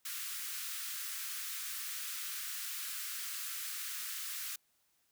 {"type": "high-pass noise", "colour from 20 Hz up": "white", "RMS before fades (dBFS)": -41, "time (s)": [0.05, 4.56], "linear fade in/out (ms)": 5, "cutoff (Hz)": 1200, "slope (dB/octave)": 48, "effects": ["white hiss -75 dBFS RMS until 5.11 s"]}